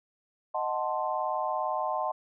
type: chord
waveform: sine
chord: D# diminished seventh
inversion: none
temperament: equal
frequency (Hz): 622.3 / 740 / 880 / 1046.5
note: D#5 / F#5 / A5 / C6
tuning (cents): 0 / 0 / 0 / 0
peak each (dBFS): -33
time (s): 0.54-2.12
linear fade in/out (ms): 10
effects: none